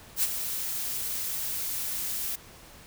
blue noise with ADSR envelope, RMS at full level -23 dBFS, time 0.16-2.36 s, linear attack 69 ms, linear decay 33 ms, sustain -9 dB, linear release 10 ms, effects pink hiss -50 dBFS RMS until 2.86 s

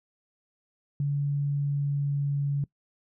sine tone with pitch glide, 142.8 to 141.81 Hz, D3 to C#3, -48 to +40 cents, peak -24 dBFS, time 1-2.64 s, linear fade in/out 2 ms, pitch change -12 cents, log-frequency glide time 1.44-2.46 s, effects noise-tail reverb RT60 0.1 s tail -22 dB re dry

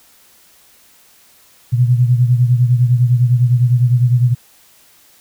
sine beating tone pair, 121.4 / 131.3 Hz, B2 / C3, -29 / +6 cents, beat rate 9.9 Hz, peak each -10 / -16 dBFS, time 1.72-4.35 s, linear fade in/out 20 ms, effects white hiss -49 dBFS RMS until 5.2 s

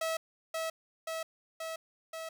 sawtooth tone with echo, 648 Hz, E5, 30 cents flat, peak -27 dBFS, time 0.01-0.17 s, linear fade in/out 5 ms, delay 530 ms, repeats 4, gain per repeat -2 dB, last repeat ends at 2.29 s, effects none

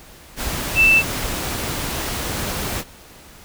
sine tone in noise, 2654 Hz, E7, 11 cents sharp, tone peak -10 dBFS, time 0.75-1.03 s, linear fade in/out 50 ms, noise pink, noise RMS -25 dBFS, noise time 0.36-2.84 s, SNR +12 dB, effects pink hiss -44 dBFS RMS until 3.44 s

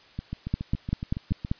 two click trains, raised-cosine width 5 ms, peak -12 / -19 dBFS, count 6 / 10, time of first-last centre 0.54-1.515 / 0.19-1.449 s, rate 5.13 / 7.15 Hz, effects white hiss -54 dBFS RMS until 1.59 s + resampled to 11025 Hz

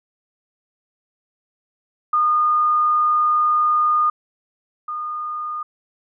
sine tone pair in turn, 1222 / 1222 Hz, D#6 / D#6, -32 / -32 cents, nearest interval unison, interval 0 cents, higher neither, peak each -14 / -24 dBFS, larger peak first, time 2.13-4.1 / 4.88-5.63 s, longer first, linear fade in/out 5 ms, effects none

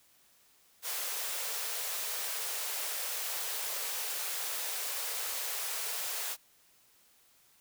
white high-pass noise, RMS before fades -36 dBFS, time 0.82-6.37 s, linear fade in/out 50 ms, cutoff 410 Hz, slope 96 dB/octave, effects white hiss -65 dBFS RMS until 7.6 s

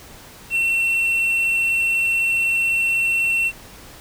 triangle tone, 2708 Hz, E7, 46 cents sharp, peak -15 dBFS, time 0.5-3.52 s, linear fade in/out 50 ms, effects pink hiss -42 dBFS RMS until 4 s

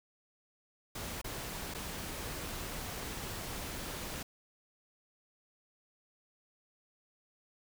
pink noise with dropouts, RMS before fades -41 dBFS, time 0.95-4.23 s, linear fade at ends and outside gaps 5 ms, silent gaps 1.216-1.243 / 1.74-1.746 s, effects none

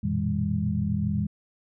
sine tone cluster, 88.7 / 113.7 / 121.5 / 160.7 / 202.1 Hz, F2 / A#2 / B2 / E3 / G#3, +27 / -43 / -28 / -44 / -47 cents, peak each -30 / -32 / -34 / -30 / -27 dBFS, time 0.03-1.27 s, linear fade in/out 10 ms, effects none

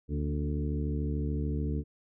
harmonic tone with a mistuned harmonic, 73.6 Hz, D2, 4 cents sharp, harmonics 1 / 2 / 3 / 4 / 5 / 6, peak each -31 / -34 / -38 / -38 / -44 / -42 dBFS, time 0.08-1.84 s, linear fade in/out 50 ms, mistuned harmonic 3, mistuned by +51 cents, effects none

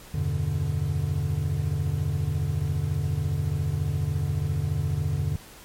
triangle chord, E minor seventh, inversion none, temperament equal with one note detuned, 82.41 / 96.82 / 123.47 / 146.83 Hz, E2 / G2 / B2 / D3, 0 / -21 / 0 / 0 cents, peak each -28 / -27 / -30 / -25 dBFS, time 0.14-5.36 s, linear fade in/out 5 ms, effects pink hiss -47 dBFS RMS until 5.64 s + MP3 64 kbps

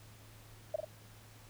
sine tone with echo, 622.3 Hz, D#5, in tune, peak -29 dBFS, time 0.74-0.76 s, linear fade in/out 5 ms, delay 44 ms, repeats 2, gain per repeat -4 dB, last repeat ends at 0.848 s, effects added 108 Hz sine -56 dBFS peak until 1.49 s + pink hiss -59 dBFS RMS until 1.49 s

